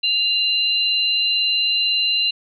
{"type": "tone pair together", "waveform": "sine", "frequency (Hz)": [2794, 4041], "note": ["F7", "B7"], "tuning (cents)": [0, 39], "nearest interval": "tritone", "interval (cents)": 639, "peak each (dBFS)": -19, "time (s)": [0.03, 2.31], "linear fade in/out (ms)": 10, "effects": []}